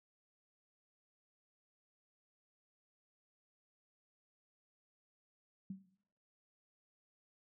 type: tone with exponential decay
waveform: sine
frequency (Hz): 191.2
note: G3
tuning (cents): -43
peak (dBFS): -38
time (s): 5.7-5.84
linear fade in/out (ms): 5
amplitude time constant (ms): 29
effects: noise-tail reverb RT60 0.7 s tail -17 dB re dry